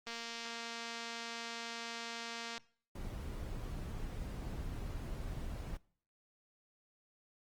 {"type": "click train", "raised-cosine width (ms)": 0.2, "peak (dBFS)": -26, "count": 583, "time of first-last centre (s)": [0.07, 2.579], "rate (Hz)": 232}
{"type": "noise", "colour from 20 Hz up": "brown", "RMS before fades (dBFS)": -42, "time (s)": [2.95, 5.77], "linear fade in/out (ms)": 5}
{"effects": ["noise-tail reverb RT60 0.5 s tail -22 dB re dry", "Opus 24 kbps"]}